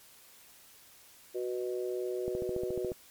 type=harmonic tone; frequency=123.47 Hz; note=B2; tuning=in tune; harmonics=3 / 4 / 5; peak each=-33 / -38 / -42 dBFS; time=1.34-2.93 s; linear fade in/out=20 ms
type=click train; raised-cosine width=2 ms; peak=-25 dBFS; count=10; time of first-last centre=2.28-2.918 s; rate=14.1 Hz
effects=white hiss -57 dBFS RMS until 3.1 s + MP3 96 kbps